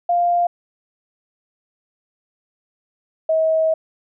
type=tone pair in turn; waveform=sine; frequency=698.5 / 639.5 Hz; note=F5 / D#5; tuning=0 / +47 cents; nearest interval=major second; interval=153 cents; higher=first; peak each=-14 / -14 dBFS; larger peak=neither; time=0.09-0.47 / 3.29-3.74 s; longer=second; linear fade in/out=5 ms; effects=none